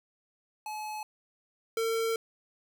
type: tone pair in turn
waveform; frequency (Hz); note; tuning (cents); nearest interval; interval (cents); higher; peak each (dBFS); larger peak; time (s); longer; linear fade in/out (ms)
square; 855 / 452.9; A5 / A#4; -50 / -50; major seventh; 1100; first; -36 / -28; second; 0.66-1.03 / 1.77-2.16; second; 2
effects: none